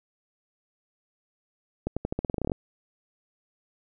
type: accelerating click train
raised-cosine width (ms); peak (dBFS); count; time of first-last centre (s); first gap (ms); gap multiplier
2; -14; 14; 1.87-2.518; 96; 0.88
effects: none